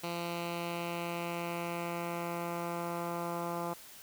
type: tone with low-pass filter sweep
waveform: 10% pulse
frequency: 171.4 Hz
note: F3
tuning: 32 cents flat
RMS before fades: -37 dBFS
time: 0.03-3.74 s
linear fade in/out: 10 ms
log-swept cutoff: 4000 to 1200 Hz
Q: 1.6
effects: white hiss -52 dBFS RMS until 4.02 s